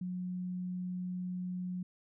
sine tone, 181.3 Hz, F#3, 35 cents flat, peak -35 dBFS, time 0.01-1.83 s, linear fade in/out 5 ms, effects none

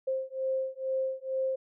sine beating tone pair, 526 / 528.2 Hz, C5 / C5, +9 / +16 cents, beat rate 2.2 Hz, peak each -32 / -32 dBFS, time 0.07-1.56 s, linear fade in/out 10 ms, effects none

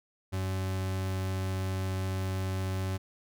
40% pulse tone, 94.6 Hz, F#2, 39 cents sharp, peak -29 dBFS, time 0.32-2.98 s, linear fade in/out 20 ms, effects none

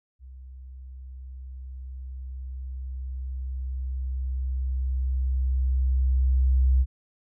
sine tone with level ramp, 64.6 Hz, C2, 21 cents flat, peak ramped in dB -41 to -16 dBFS, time 0.19-6.86 s, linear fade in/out 50 ms, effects none

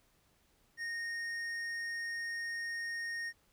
sine tone with hard clipping, 1852 Hz, A#6, 12 cents flat, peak -38 dBFS, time 0.77-3.33 s, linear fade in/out 50 ms, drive 8 dB, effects pink hiss -71 dBFS RMS until 3.52 s

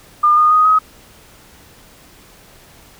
sine tone with pitch steps, 1206 / 1225.7 / 1245.6 / 1266 Hz, D6 / D#6 / D#6 / D#6, +46 / -26 / +2 / +30 cents, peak -8 dBFS, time 0.23-0.79 s, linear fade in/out 10 ms, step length 140 ms, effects pink hiss -45 dBFS RMS until 2.99 s

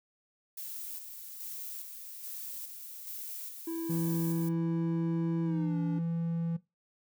violet noise with tremolo, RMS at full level -41 dBFS, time 0.57-4.49 s, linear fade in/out 5 ms, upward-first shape square, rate 1.2 Hz, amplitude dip 40%
triangle tone with pitch glide, 329.6 to 288.6 Hz, E4 to D4, 0 to -30 cents, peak -31 dBFS, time 3.67-5.99 s, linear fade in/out 5 ms, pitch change -230 cents, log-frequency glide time 5.44-5.78 s
triangle tone, 167.1 Hz, E3, 24 cents sharp, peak -28 dBFS, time 3.89-6.57 s, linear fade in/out 10 ms
effects noise-tail reverb RT60 0.2 s tail -17 dB re dry

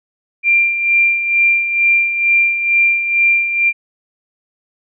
sine tone with tremolo, 2378 Hz, D7, 21 cents sharp, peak -8 dBFS, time 0.43-3.73 s, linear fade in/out 50 ms, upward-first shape sine, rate 2.2 Hz, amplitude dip 60%, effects none

